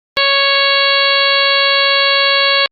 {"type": "harmonic tone with a mistuned harmonic", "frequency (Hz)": 554.4, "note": "C#5", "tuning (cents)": 0, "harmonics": [1, 2, 3, 4, 5, 6, 7, 8], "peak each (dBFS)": [-18, -18, -18, -18, -18, -18, -18, -18], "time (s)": [0.17, 2.66], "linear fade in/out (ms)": 0, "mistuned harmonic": 7, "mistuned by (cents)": 21, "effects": ["Opus 32 kbps"]}